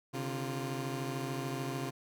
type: tone cluster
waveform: 20% pulse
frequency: 133.2 / 146.7 / 347.8 Hz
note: C3 / D3 / F4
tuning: +31 / -2 / -7 cents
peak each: -32 / -38 / -36 dBFS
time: 0.13-1.91 s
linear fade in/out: 20 ms
effects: none